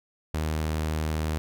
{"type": "tone", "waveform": "sawtooth", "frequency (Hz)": 78, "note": "D#2", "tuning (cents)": 5, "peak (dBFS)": -22, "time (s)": [0.34, 1.38], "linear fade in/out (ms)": 0, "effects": []}